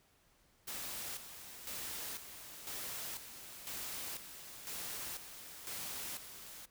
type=noise with tremolo; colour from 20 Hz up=white; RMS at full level=-43 dBFS; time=0.67-6.66 s; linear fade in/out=10 ms; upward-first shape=square; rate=1 Hz; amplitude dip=60%; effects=pink hiss -70 dBFS RMS until 6.7 s